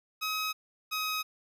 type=tone pair in turn; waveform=15% pulse; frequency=1270 / 1263.5 Hz; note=D#6 / D#6; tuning=+35 / +26 cents; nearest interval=unison; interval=9 cents; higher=first; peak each=-24 dBFS; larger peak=neither; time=0.21-0.53 / 0.91-1.23 s; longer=neither; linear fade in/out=20 ms; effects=none